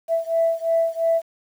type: beating tone pair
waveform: sine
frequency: 660 / 662.9 Hz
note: E5 / E5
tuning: +2 / +10 cents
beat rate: 2.9 Hz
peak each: -20 / -21 dBFS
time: 0.08-1.22 s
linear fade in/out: 50 ms
effects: tanh soft clip ceiling -10 dBFS + 8-bit